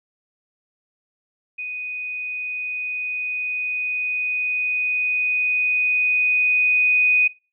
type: tone with level ramp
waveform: sine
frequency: 2489 Hz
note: D#7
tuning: in tune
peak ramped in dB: -27 to -13 dBFS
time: 1.58-7.28 s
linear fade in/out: 10 ms
effects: noise-tail reverb RT60 0.3 s tail -20 dB re dry